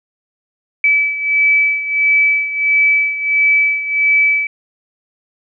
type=beating tone pair; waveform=sine; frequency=2300 / 2301.5 Hz; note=D7 / D7; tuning=-37 / -36 cents; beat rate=1.5 Hz; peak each=-12 / -17 dBFS; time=0.84-4.47 s; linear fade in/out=2 ms; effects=none